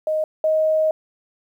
sine tone pair in turn, 622.3 / 627.4 Hz, D#5 / D#5, 0 / +14 cents, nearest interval unison, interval 14 cents, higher second, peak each -18 / -15 dBFS, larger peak second, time 0.07-0.24 / 0.44-0.91 s, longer second, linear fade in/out 2 ms, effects 9-bit

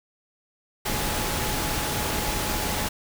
sine tone in noise, 845 Hz, G#5, 30 cents sharp, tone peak -35 dBFS, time 0.85-2.89 s, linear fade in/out 10 ms, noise pink, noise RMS -27 dBFS, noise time 0.85-2.89 s, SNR -11 dB, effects none

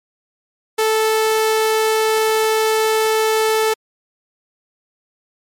sawtooth tone, 438.6 Hz, A4, 6 cents flat, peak -10 dBFS, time 0.78-3.74 s, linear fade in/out 10 ms, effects MP3 64 kbps

